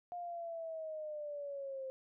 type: linear sweep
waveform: sine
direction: down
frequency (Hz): 710 to 523.3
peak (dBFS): -40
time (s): 0.12-1.9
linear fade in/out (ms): 0
effects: none